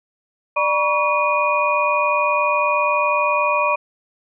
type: tone cluster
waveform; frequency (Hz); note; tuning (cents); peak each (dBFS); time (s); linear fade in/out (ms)
sine; 594 / 963 / 1123 / 2457; D5 / B5 / C#6 / D#7; +20 / -44 / +22 / -22; -21; 0.56-3.76; 10
effects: none